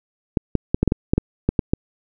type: clicks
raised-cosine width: 3 ms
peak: -3 dBFS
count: 11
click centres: 0.372 / 0.553 / 0.745 / 0.83 / 0.877 / 0.921 / 1.135 / 1.18 / 1.49 / 1.592 / 1.735 s
effects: none